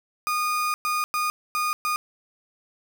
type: tone bursts at uneven times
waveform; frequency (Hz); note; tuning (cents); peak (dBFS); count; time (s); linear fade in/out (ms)
35% pulse; 1227; D#6; -25; -21; 5; 0.27-0.74 / 0.85-1.04 / 1.14-1.3 / 1.55-1.73 / 1.85-1.96; 0
effects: none